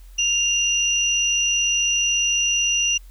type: tone pair together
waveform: sine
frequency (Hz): 2794 / 5869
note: F7 / F#8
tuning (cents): 0 / -15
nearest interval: octave + minor second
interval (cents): 1285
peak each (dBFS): -19 / -22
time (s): 0.18-2.98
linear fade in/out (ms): 10
effects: added 43 Hz sine -40 dBFS peak until 3.1 s + white hiss -57 dBFS RMS until 3.1 s